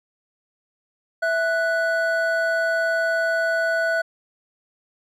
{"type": "tone pair together", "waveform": "triangle", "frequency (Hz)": [659.3, 1480], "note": ["E5", "F#6"], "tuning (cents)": [0, 0], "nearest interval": "octave + major second", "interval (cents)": 1400, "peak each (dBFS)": -20, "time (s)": [1.22, 4.02], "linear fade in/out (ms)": 10, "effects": []}